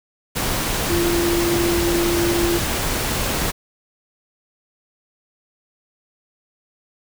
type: tone in noise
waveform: sine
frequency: 343.2 Hz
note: F4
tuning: 30 cents flat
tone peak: -18 dBFS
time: 0.89-2.59 s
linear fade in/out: 20 ms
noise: pink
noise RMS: -22 dBFS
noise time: 0.35-3.52 s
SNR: +1 dB
effects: none